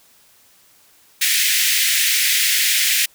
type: high-pass noise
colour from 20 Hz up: pink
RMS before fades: -17 dBFS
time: 1.21-3.06 s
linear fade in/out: 10 ms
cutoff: 1800 Hz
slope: 48 dB/octave
effects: white hiss -53 dBFS RMS until 3.14 s